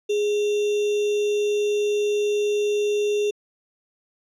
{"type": "tone with sample-and-hold", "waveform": "sine", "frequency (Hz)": 415.3, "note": "G#4", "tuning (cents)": 0, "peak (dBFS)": -19, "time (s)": [0.09, 3.31], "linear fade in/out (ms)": 10, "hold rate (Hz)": 3150, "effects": ["low-pass 7000 Hz 12 dB/octave"]}